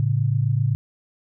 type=tone pair together; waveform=sine; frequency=111.3 / 139 Hz; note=A2 / C#3; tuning=+20 / +5 cents; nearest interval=major third; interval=385 cents; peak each=-20 / -21 dBFS; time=0-0.75 s; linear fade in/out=0 ms; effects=none